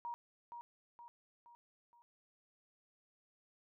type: tone with echo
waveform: sine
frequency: 948 Hz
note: A#5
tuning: 29 cents sharp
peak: -40 dBFS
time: 0.05-0.14 s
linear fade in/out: 0 ms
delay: 470 ms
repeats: 4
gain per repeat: -6 dB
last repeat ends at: 2.02 s
effects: none